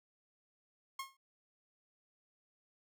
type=tone with exponential decay; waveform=sawtooth; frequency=1078 Hz; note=C#6; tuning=49 cents flat; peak=-33 dBFS; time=0.99-1.17 s; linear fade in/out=5 ms; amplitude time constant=38 ms; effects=none